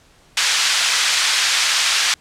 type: band-pass noise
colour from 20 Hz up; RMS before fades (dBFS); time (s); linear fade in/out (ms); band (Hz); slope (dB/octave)
white; -17; 0.37-2.14; 2; 1400 to 5600; 12
effects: pink hiss -52 dBFS RMS until 2.2 s + low-pass 9000 Hz 12 dB/octave